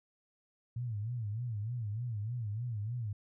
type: tone with vibrato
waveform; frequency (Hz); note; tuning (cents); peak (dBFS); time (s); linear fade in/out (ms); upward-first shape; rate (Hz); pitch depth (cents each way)
sine; 112.5; A2; +39; -34; 0.76-3.13; 5; sine; 3.3; 170
effects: none